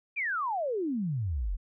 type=exponential sweep; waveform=sine; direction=down; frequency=2489 to 39.17 Hz; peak=-28 dBFS; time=0.16-1.57 s; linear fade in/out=20 ms; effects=none